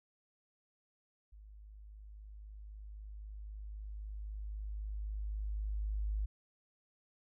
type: tone with level ramp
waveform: sine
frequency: 51.91 Hz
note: G#1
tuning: in tune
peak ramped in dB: -52 to -32 dBFS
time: 1.32-6.26 s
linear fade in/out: 10 ms
effects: none